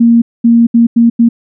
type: tone bursts at uneven times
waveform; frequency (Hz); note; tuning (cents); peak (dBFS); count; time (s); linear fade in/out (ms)
sine; 233.1; A#3; 0; -3; 5; 0-0.22 / 0.44-0.67 / 0.74-0.87 / 0.96-1.1 / 1.19-1.29; 10
effects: none